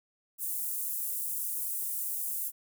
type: high-pass noise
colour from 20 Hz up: pink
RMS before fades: -34 dBFS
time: 0.38-2.52 s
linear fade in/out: 50 ms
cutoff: 10000 Hz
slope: 24 dB/octave
effects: none